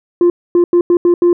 sine tone bursts at uneven times, 349.2 Hz, F4, in tune, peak -4 dBFS, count 6, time 0.21-0.3 / 0.55-0.64 / 0.73-0.81 / 0.9-0.97 / 1.05-1.14 / 1.22-1.33 s, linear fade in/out 2 ms, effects tanh soft clip ceiling -5 dBFS

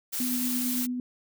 blue noise, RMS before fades -31 dBFS, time 0.12-0.87 s, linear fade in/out 20 ms
sine tone with tremolo, 248.3 Hz, B3, 9 cents sharp, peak -27 dBFS, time 0.2-1 s, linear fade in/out 2 ms, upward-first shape sine, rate 8.9 Hz, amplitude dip 25%
effects none

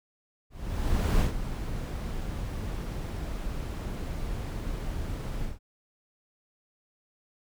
brown noise with ADSR envelope, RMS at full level -22 dBFS, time 0.5-5.59 s, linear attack 710 ms, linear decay 110 ms, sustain -11 dB, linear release 150 ms, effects none

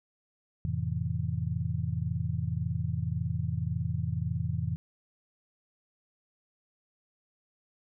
sine chord, F major seventh, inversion none, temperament just, 87.31 / 109.13 / 130.96 / 163.7 Hz, F2 / A2 / C3 / E3, 0 / -14 / +2 / -12 cents, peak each -34 dBFS, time 0.65-4.76 s, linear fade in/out 0 ms, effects none

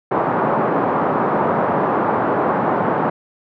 white band-pass noise, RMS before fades -18 dBFS, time 0.11-3.1 s, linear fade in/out 5 ms, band 140 to 1100 Hz, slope 24 dB/octave, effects none

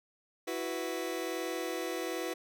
sawtooth chord, E suspended second, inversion none, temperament just, 329.6 / 370.8 / 494.4 Hz, E4 / F#4 / B4, 0 / +4 / +2 cents, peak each -34 dBFS, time 0.47-2.34 s, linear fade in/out 10 ms, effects none

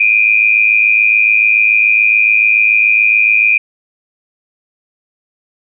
sine tone pair together, 2382 / 2489 Hz, D7 / D#7, +24 / 0 cents, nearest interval minor second, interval 76 cents, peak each -10 dBFS, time 0-3.58 s, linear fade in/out 5 ms, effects none

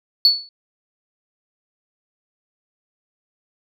sine tone with exponential decay, 4435 Hz, C#8, in tune, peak -5 dBFS, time 0.25-0.49 s, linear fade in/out 1 ms, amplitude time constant 51 ms, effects tanh soft clip ceiling -5 dBFS

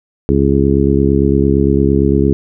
harmonic tone, 68.8 Hz, C#2, 12 cents flat, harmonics 1 / 2 / 3 / 4 / 5 / 6, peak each -16 / -16 / -16 / -16 / -16 / -16 dBFS, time 0.29-2.33 s, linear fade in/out 0 ms, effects none

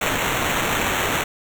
blue noise with sample-and-hold, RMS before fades -22 dBFS, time 0.01-1.24 s, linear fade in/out 5 ms, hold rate 4900 Hz, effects none

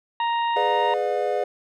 harmonic tone, 934 Hz, A#5, 3 cents sharp, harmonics 1 / 2 / 3 / 4, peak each -21 / -32 / -34 / -38 dBFS, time 0.2-0.94 s, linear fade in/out 2 ms
triangle chord, G# diminished seventh, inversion none, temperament just, 415.3 / 498.4 / 598 / 717.6 Hz, G#4 / B4 / D5 / F5, 0 / +16 / +31 / +47 cents, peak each -25 dBFS, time 0.56-1.44 s, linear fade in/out 5 ms
effects none

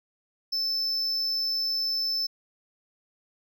triangle tone, 5274 Hz, E8, in tune, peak -24 dBFS, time 0.52-2.27 s, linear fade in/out 10 ms, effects none

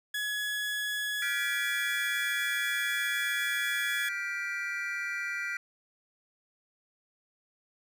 30% pulse tone, 1687 Hz, G#6, 27 cents sharp, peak -28 dBFS, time 0.14-4.09 s, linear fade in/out 5 ms
triangle chord, G dominant seventh, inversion third, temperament just, 1411.2 / 1568 / 1960 / 2352 Hz, F6 / G6 / B6 / D7, +18 / 0 / -14 / +2 cents, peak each -36 / -38 / -34 / -36 dBFS, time 1.22-5.57 s, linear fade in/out 2 ms
effects none

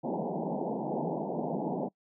pink band-pass noise, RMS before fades -33 dBFS, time 0.03-1.89 s, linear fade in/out 20 ms, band 150 to 910 Hz, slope 96 dB/octave, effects noise-tail reverb RT60 0.1 s tail -24 dB re dry

